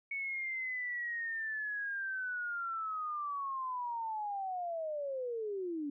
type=linear sweep; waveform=sine; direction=down; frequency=2226 to 278.3 Hz; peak=-35 dBFS; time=0.11-5.9 s; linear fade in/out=5 ms; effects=none